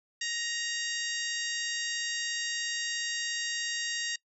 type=harmonic tone; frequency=937 Hz; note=A#5; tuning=9 cents sharp; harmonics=2 / 3 / 4 / 5 / 6 / 7 / 8; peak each=-36 / -38 / -39 / -40 / -41 / -41 / -42 dBFS; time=0.21-4.16 s; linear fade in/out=5 ms; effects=noise-tail reverb RT60 0.1 s tail -22 dB re dry